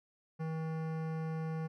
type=tone with hard clipping; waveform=sine; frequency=160 Hz; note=D#3; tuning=49 cents sharp; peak=-37 dBFS; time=0.39-1.68 s; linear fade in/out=20 ms; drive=17 dB; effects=none